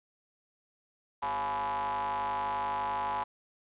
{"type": "ring-modulated tone", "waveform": "square", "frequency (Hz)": 74.6, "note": "D2", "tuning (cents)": 28, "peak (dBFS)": -28, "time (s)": [1.22, 3.24], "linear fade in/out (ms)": 10, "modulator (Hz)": 921, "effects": ["resampled to 8000 Hz", "10-bit"]}